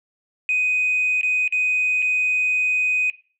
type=tone with dropouts; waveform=sine; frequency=2500 Hz; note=D#7; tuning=8 cents sharp; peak=-17 dBFS; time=0.49-3.1 s; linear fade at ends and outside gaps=1 ms; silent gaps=1.212-1.231 / 1.478-1.524 / 2.021-2.025 s; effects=noise-tail reverb RT60 0.4 s tail -18 dB re dry + tanh soft clip ceiling -13 dBFS